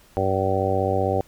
harmonic tone, 95.7 Hz, G2, 41 cents flat, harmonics 1 / 2 / 3 / 4 / 5 / 6 / 7 / 8, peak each -26 / -32 / -31 / -28 / -26 / -26 / -32 / -26 dBFS, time 0.17-1.21 s, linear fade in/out 0 ms, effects pink hiss -54 dBFS RMS until 1.27 s

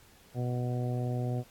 harmonic tone, 123.4 Hz, B2, 1 cent flat, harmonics 1 / 2 / 3 / 4 / 5 / 6, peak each -30 / -38 / -41 / -42 / -43 / -44 dBFS, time 0.34-1.44 s, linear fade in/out 50 ms, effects pink hiss -59 dBFS RMS until 1.5 s + AAC 64 kbps

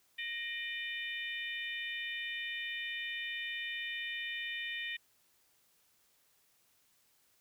harmonic tone with a mistuned harmonic, 600 Hz, D5, 37 cents sharp, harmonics 3 / 4 / 5 / 6, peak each -40 / -42 / -44 / -46 dBFS, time 0.18-4.97 s, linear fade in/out 10 ms, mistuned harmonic 3, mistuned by +61 cents, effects white hiss -71 dBFS RMS until 7.4 s

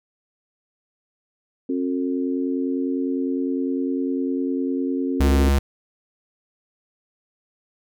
harmonic tone, 89.9 Hz, F#2, 49 cents flat, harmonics 3 / 4 / 5, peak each -22 / -28 / -31 dBFS, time 1.69-5.49 s, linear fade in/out 5 ms
square tone, 69.3 Hz, C#2, in tune, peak -16 dBFS, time 5.2-5.59 s, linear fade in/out 5 ms
effects none

